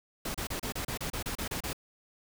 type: noise bursts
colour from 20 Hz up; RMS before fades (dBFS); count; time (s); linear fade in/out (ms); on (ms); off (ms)
pink; -35; 12; 0.25-1.731; 5; 95; 31
effects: none